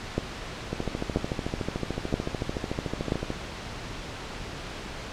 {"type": "two click trains", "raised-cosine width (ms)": 2, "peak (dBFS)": [-15, -10], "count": [36, 4], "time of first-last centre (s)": [[0.73, 3.304], [0.18, 3.121]], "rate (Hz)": [13.6, 1.02], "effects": ["pink hiss -37 dBFS RMS until 5.12 s", "low-pass 5000 Hz 12 dB/octave"]}